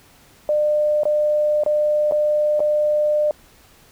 sine tone with dropouts, 600 Hz, D5, 37 cents sharp, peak -15 dBFS, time 0.49-3.31 s, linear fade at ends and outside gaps 1 ms, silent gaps 1.034-1.054 / 1.636-1.662 / 2.112-2.121 / 2.595-2.603 s, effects pink hiss -51 dBFS RMS until 3.91 s

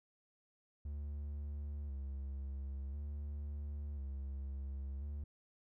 triangle tone with vibrato, 70.4 Hz, C#2, 27 cents sharp, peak -38 dBFS, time 0.85-5.24 s, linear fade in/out 5 ms, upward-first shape square, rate 0.48 Hz, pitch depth 51 cents each way, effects none

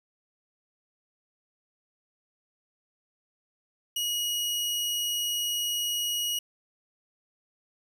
sawtooth tone, 2900 Hz, F#7, 35 cents flat, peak -24 dBFS, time 3.96-6.39 s, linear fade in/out 5 ms, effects none

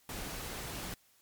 pink noise, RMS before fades -41 dBFS, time 0.09-0.94 s, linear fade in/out 2 ms, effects white hiss -67 dBFS RMS until 1.21 s + MP3 96 kbps

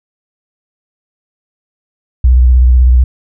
sine tone with vibrato, 62.3 Hz, B1, 16 cents sharp, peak -3 dBFS, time 2.24-3.04 s, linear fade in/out 5 ms, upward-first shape square, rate 16 Hz, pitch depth 54 cents each way, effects none

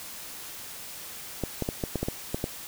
clicks, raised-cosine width 2 ms, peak -14 dBFS, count 9, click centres 1.437 / 1.623 / 1.689 / 1.838 / 1.957 / 2.03 / 2.085 / 2.345 / 2.441 s, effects white hiss -41 dBFS RMS until 2.67 s

